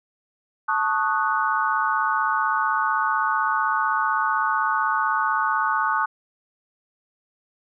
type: chord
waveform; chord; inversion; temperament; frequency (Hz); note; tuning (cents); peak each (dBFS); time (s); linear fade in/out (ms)
sine; D# half-diminished seventh; second; equal; 880 / 1108.7 / 1244.5 / 1480; A5 / C#6 / D#6 / F#6; 0 / 0 / 0 / 0; -25; 0.68-6.06; 10
effects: none

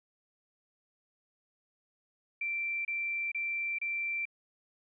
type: tone bursts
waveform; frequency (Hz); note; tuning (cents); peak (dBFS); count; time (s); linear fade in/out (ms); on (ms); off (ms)
sine; 2349; D7; 0; -31; 4; 2.41-4.254; 5; 440; 28
effects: none

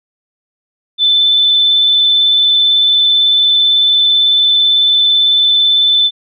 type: tone with vibrato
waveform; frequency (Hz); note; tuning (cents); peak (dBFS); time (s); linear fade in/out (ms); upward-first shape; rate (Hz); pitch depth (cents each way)
sine; 3520; A7; 0; -7; 0.98-6.11; 50; square; 18; 10
effects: none

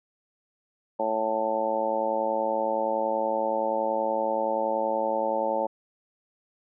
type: harmonic tone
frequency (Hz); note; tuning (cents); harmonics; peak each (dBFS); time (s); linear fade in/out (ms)
110.6; A2; +9; 2 / 3 / 4 / 5 / 6 / 7 / 8; -38 / -36 / -36 / -27 / -34 / -33 / -29; 0.99-5.67; 10
effects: none

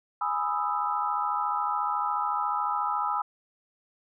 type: chord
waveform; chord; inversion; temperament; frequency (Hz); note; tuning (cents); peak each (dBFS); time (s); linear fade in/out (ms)
sine; E major seventh; first; equal; 830.6 / 987.8 / 1244.5 / 1318.5; G#5 / B5 / D#6 / E6; 0 / 0 / 0 / 0; -31; 0.21-3.22; 5
effects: none

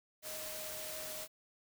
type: tone in noise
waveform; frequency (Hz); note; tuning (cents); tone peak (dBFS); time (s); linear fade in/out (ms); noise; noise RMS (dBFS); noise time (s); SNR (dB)
sine; 622.3; D#5; 0; -48; 0.22-1.28; 50; white; -44; 0.22-1.28; -7
effects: none

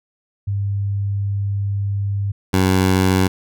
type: tone pair in turn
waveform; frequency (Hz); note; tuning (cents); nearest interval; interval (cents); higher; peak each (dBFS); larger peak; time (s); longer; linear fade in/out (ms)
sine / 15% pulse; 100 / 93.68; G2 / F#2; +35 / +22; minor second; 113; first; -18 / -7; second; 0.47-2.32 / 2.53-3.28; first; 10
effects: none

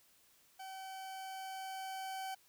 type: tone with level ramp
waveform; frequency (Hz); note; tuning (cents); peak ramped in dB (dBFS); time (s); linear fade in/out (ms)
40% pulse; 765; G5; -42; -45 to -39; 0.59-2.35; 10
effects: white hiss -68 dBFS RMS until 2.48 s

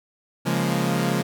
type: chord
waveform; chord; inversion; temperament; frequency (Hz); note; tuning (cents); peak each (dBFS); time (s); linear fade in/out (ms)
sawtooth; Bb minor seventh; first; equal; 138.59 / 174.61 / 207.7 / 233.1; Db3 / F3 / Ab3 / Bb3; 0 / 0 / 0 / 0; -22 / -21 / -23 / -24; 0.45-1.23; 20
effects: none

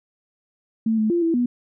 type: tone with pitch steps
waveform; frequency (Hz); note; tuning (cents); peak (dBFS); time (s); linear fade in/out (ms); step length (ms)
sine; 223 / 216.8 / 344.6 / 330.6 / 243.8; A3 / A3 / F4 / E4 / B3; +23 / -25 / -23 / +5 / -22; -17; 0.86-1.46; 5; 120
effects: none

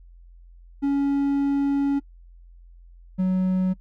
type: tone pair in turn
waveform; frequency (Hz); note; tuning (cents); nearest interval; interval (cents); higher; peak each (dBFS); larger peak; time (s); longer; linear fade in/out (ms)
triangle; 280 / 185.91; C#4 / F#3; +18 / +9; perfect fifth; 709; first; -17; neither; 0.82-2 / 3.18-3.74; first; 20
effects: noise-tail reverb RT60 0.1 s tail -24 dB re dry + added 43 Hz sine -45 dBFS peak until 3.8 s

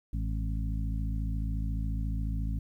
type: harmonic tone with a mistuned harmonic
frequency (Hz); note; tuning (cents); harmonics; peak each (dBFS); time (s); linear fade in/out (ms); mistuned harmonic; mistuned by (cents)
54.2; A1; -25; 1 / 2 / 3 / 4 / 5; -30 / -36 / -40 / -42 / -44; 0.13-2.59; 5; 4; -38
effects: 11-bit

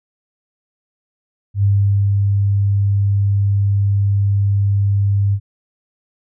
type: tone with ADSR envelope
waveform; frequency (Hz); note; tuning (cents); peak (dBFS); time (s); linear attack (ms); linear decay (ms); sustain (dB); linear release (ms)
sine; 100; G2; +35; -10; 1.54-5.4; 92; 470; -2; 65
effects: none

